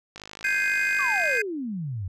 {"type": "click train", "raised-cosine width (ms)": 0.2, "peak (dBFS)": -22, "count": 64, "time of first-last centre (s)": [0.16, 1.372], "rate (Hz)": 52}
{"type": "chord", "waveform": "triangle", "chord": "Ab major seventh", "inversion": "third", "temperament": "equal", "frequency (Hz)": [1568, 1661.2, 2093, 2489], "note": ["G6", "Ab6", "C7", "Eb7"], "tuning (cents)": [0, 0, 0, 0], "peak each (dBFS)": [-24, -28, -27, -25], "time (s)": [0.44, 1.42], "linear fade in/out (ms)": 5}
{"type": "exponential sweep", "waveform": "sine", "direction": "down", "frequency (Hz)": [1190, 87.31], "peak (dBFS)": -28, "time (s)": [0.99, 2.08], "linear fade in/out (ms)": 5}
{"effects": []}